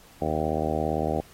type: harmonic tone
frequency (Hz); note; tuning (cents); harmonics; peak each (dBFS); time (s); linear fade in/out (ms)
77.78; D#2; 0; 1 / 2 / 3 / 4 / 5 / 6 / 7 / 8 / 9 / 10; -33 / -33 / -33 / -33 / -33 / -33 / -33 / -33 / -33 / -33; 0.21-1.21; 10
effects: pink hiss -53 dBFS RMS until 1.33 s + AAC 48 kbps